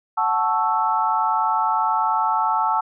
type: chord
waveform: sine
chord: F# minor seventh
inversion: none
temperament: equal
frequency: 740 / 880 / 1108.7 / 1318.5 Hz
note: F#5 / A5 / C#6 / E6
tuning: 0 / 0 / 0 / 0 cents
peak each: -26 / -20 / -26 / -23 dBFS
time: 0.17-2.81 s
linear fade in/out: 10 ms
effects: none